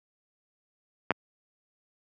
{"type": "clicks", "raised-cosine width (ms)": 0.5, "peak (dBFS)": [-6, -17], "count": 2, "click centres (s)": [1.107, 1.117], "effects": ["high-pass 150 Hz 12 dB/octave"]}